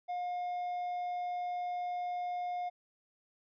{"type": "tone", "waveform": "triangle", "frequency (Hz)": 714, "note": "F5", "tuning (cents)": 38, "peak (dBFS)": -32, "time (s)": [0.08, 2.7], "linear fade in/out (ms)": 20, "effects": ["resampled to 11025 Hz"]}